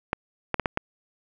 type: clicks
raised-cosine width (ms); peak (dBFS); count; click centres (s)
0.5; -8; 5; 0.131 / 0.543 / 0.597 / 0.658 / 0.774
effects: none